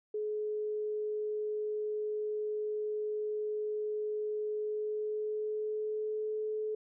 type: tone with pitch glide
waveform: sine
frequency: 424.5 to 430.2 Hz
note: G#4 to A4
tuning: +38 to -39 cents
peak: -32 dBFS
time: 0.14-6.75 s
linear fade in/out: 5 ms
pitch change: +23 cents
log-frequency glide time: 4.56-6.35 s
effects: none